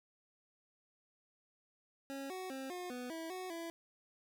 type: tone with pitch steps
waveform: 25% pulse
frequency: 273.7 / 372.2 / 266.4 / 359.2 / 248.1 / 326.2 / 369.8 / 333.7 Hz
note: C#4 / F#4 / C4 / F4 / B3 / E4 / F#4 / E4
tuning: -22 / +10 / +31 / +49 / +8 / -18 / -1 / +21 cents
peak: -38 dBFS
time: 2.1-3.7 s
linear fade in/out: 0 ms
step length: 200 ms
effects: none